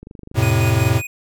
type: click train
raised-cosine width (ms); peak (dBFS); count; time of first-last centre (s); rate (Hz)
3; -23; 11; 0.03-0.437; 24.6
type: chord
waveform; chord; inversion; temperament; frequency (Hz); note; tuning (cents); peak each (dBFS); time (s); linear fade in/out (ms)
square; F major; none; equal; 87.31 / 110 / 130.81; F2 / A2 / C3; 0 / 0 / 0; -22 / -17 / -20; 0.34-1.02; 50
type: tone with tremolo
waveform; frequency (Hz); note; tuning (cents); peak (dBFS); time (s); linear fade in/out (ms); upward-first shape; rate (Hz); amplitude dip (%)
square; 2484; D#7; -3; -27; 0.42-1.07; 5; square; 5.3; 55
effects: none